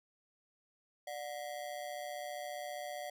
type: ring-modulated tone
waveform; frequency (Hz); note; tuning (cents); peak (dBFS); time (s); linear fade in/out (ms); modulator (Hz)
square; 659.3; E5; 0; -38; 1.07-3.1; 5; 67.5
effects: none